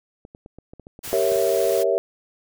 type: clicks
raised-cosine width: 2 ms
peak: -28 dBFS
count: 12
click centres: 0.251 / 0.349 / 0.461 / 0.586 / 0.735 / 0.797 / 0.869 / 0.991 / 1.077 / 1.126 / 1.319 / 1.361 s
type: noise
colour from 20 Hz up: white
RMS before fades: -33 dBFS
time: 1.03-1.84 s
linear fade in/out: 20 ms
type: chord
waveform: sine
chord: G diminished seventh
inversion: none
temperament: equal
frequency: 392 / 466.2 / 554.4 / 659.3 Hz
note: G4 / Bb4 / Db5 / Fb5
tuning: 0 / 0 / 0 / 0 cents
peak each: -23 dBFS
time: 1.13-1.98 s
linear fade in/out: 0 ms
effects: none